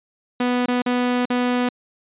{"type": "tone with dropouts", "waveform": "sawtooth", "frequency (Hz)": 246.9, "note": "B3", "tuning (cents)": 0, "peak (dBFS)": -14, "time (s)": [0.4, 1.69], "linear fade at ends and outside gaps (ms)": 5, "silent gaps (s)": [[0.66, 0.682], [0.82, 0.861], [1.255, 1.301]], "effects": ["resampled to 8000 Hz"]}